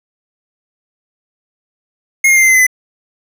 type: tone with pitch steps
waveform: square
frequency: 2150 / 2127 / 2103 / 2080 / 2058 / 2035 / 2013 Hz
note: C7 / C7 / C7 / C7 / C7 / C7 / B6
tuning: +47 / +28 / +8 / -11 / -29 / -49 / +33 cents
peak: -7 dBFS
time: 2.24-2.667 s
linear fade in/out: 5 ms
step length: 61 ms
effects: none